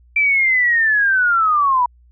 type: linear sweep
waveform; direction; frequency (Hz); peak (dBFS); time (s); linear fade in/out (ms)
sine; down; 2349 to 956; -12; 0.16-1.86; 5
effects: added 60 Hz sine -47 dBFS peak until 2.11 s